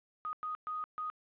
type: tone bursts at uneven times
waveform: sine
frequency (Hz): 1244.5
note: D#6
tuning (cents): 0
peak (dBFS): -35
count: 4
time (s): 0.25-0.33 / 0.43-0.55 / 0.67-0.84 / 0.98-1.1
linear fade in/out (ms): 0
effects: resampled to 8000 Hz + 11-bit